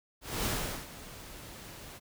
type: noise with ADSR envelope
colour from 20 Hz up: pink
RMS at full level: -31 dBFS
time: 0.21-2 s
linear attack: 240 ms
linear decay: 410 ms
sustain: -16 dB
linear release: 35 ms
effects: none